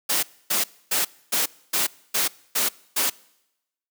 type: noise bursts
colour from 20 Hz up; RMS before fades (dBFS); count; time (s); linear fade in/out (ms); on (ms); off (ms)
white; -22; 8; 0.09-3.1; 10; 140; 270
effects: noise-tail reverb RT60 0.9 s tail -24 dB re dry + high-pass 200 Hz 12 dB/octave